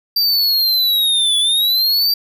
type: linear two-way sweep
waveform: square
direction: down then up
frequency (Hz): 4699 to 3413 to 4699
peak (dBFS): -13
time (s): 0.16-2.14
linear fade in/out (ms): 5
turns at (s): 1.38
effects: none